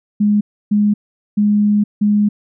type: tone bursts at uneven times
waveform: sine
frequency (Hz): 207.7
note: G#3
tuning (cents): 0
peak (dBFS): -10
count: 4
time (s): 0.2-0.41 / 0.71-0.94 / 1.37-1.84 / 2.01-2.29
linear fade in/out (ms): 10
effects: none